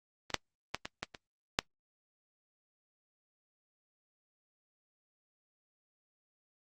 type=clicks; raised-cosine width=0.2 ms; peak=-23 / -9 / -14 / -19 / -16 / -25 / -7 dBFS; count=7; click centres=0.303 / 0.343 / 0.746 / 0.855 / 1.03 / 1.148 / 1.589 s; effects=noise-tail reverb RT60 0.1 s tail -24 dB re dry + Opus 24 kbps